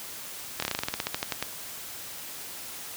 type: slowing click train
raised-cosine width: 0.2 ms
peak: -10 dBFS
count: 16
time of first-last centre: 0.6-1.426 s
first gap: 24 ms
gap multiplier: 1.11
effects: white hiss -40 dBFS RMS until 2.96 s + high-pass 60 Hz 12 dB/octave